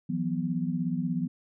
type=chord; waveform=sine; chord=E suspended second; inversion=none; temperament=equal with one note detuned; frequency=164.81 / 181.4 / 246.9 Hz; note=E3 / F#3 / B3; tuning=0 / -34 / 0 cents; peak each=-31 dBFS; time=0.09-1.28 s; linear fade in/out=10 ms; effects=none